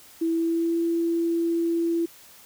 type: tone with pitch glide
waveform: sine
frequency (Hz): 329.6 to 335.6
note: E4 to E4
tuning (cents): 0 to +31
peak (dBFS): -21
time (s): 0.21-2.06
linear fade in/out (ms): 10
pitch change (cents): +31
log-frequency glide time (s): 0.31-0.79
effects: white hiss -50 dBFS RMS until 2.45 s